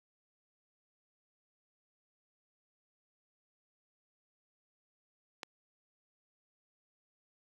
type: click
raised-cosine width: 0.2 ms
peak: -22 dBFS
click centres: 5.432 s
effects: high-pass 80 Hz 12 dB/octave + 8-bit